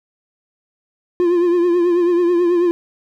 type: tone with vibrato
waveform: triangle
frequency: 349.2 Hz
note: F4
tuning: in tune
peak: -10 dBFS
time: 1.2-2.71 s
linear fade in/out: 0 ms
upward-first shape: triangle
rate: 9.2 Hz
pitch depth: 60 cents each way
effects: none